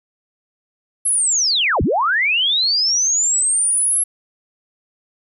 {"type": "linear two-way sweep", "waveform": "sine", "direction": "down then up", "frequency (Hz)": [11200, 41.58, 11200], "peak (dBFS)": -14, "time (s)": [1.05, 4.04], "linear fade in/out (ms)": 10, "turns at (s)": 1.82, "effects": []}